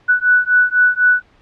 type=beating tone pair; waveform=sine; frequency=1480 / 1484 Hz; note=F#6 / F#6; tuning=0 / +5 cents; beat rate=4 Hz; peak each=-13 dBFS; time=0.08-1.22 s; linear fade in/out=20 ms; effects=pink hiss -52 dBFS RMS until 1.41 s + low-pass 3000 Hz 12 dB/octave